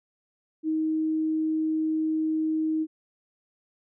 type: tone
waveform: sine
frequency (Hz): 314.9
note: D#4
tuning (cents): +21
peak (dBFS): -23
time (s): 0.63-2.87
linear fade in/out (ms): 50
effects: none